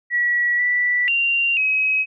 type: tone with pitch steps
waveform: sine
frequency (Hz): 1932 / 1964 / 2770 / 2546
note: B6 / B6 / F7 / D#7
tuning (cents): -39 / -10 / -15 / +39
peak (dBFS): -16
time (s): 0.1-2.06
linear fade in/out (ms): 50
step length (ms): 490
effects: none